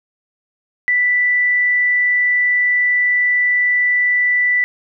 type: tone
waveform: sine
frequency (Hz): 1975.5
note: B6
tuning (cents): 0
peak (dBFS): -12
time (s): 0.88-4.64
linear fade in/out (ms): 0
effects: none